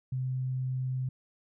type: tone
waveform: sine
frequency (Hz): 129.2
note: C3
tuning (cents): -21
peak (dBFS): -29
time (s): 0.12-1.09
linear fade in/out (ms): 5
effects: none